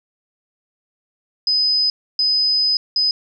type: tone bursts at uneven times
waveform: sine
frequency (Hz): 5020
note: D#8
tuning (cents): +15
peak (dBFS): -14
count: 3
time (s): 1.47-1.9 / 2.19-2.77 / 2.96-3.11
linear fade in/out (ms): 2
effects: none